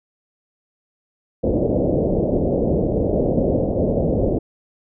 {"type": "low-pass noise", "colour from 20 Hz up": "white", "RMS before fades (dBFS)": -19, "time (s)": [1.43, 4.39], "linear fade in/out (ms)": 10, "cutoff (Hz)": 600, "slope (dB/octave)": 48, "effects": []}